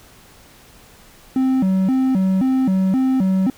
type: tone with vibrato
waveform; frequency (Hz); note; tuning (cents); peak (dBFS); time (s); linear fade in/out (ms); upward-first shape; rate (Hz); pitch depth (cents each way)
triangle; 222.6; A3; +20; -12; 1.36-3.5; 2; square; 1.9; 280
effects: pink hiss -47 dBFS RMS until 3.57 s